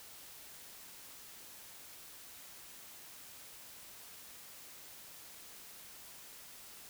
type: silence
effects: white hiss -53 dBFS RMS until 6.89 s